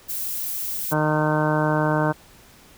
violet noise, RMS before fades -28 dBFS, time 0.08-0.94 s, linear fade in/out 20 ms
harmonic tone, 153.1 Hz, D#3, 28 cents flat, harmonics 1 / 2 / 3 / 4 / 5 / 6 / 7 / 8 / 9 / 10, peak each -23 / -25 / -29 / -25 / -32 / -27 / -31 / -34 / -35 / -29 dBFS, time 0.91-2.13 s, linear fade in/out 20 ms
effects pink hiss -50 dBFS RMS until 2.77 s

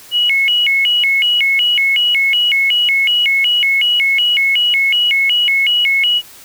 sine tone with vibrato, 2526 Hz, D#7, 26 cents sharp, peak -10 dBFS, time 0.11-6.22 s, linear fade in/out 50 ms, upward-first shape square, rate 2.7 Hz, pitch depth 250 cents each way, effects white hiss -39 dBFS RMS until 6.44 s

